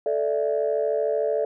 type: chord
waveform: sine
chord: A suspended fourth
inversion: none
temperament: just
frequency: 440 / 586.7 / 660 Hz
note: A4 / D5 / E5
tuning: 0 / -2 / +2 cents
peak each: -24 / -24 / -27 dBFS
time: 0.06-1.45 s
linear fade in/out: 2 ms
effects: tanh soft clip ceiling -13 dBFS